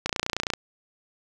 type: click train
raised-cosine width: 0.2 ms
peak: -8 dBFS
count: 15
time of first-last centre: 0.06-0.536 s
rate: 29.4 Hz
effects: none